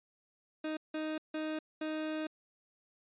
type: tone bursts at uneven times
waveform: 30% pulse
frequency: 311.1 Hz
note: D#4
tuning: in tune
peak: -32 dBFS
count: 4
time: 0.64-0.77 / 0.94-1.18 / 1.34-1.59 / 1.81-2.27 s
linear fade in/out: 5 ms
effects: resampled to 8000 Hz